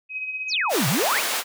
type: tone with tremolo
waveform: sine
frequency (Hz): 2531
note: D#7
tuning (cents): +29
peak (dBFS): -25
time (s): 0.09-0.73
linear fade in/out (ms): 50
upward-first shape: sine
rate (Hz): 16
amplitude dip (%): 50
type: exponential two-way sweep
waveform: sine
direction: down then up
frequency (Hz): 7060 to 120.9 to 3405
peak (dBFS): -21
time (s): 0.48-1.23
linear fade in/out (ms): 50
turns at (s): 0.88
type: high-pass noise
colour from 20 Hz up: pink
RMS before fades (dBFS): -25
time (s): 0.69-1.44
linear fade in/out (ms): 50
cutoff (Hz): 710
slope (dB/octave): 12
effects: none